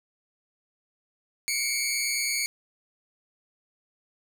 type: tone pair together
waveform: 15% pulse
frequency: 2171 / 2300 Hz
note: C#7 / D7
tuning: -37 / -37 cents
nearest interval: minor second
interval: 100 cents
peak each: -22 dBFS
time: 1.48-2.46 s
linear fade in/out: 0 ms
effects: none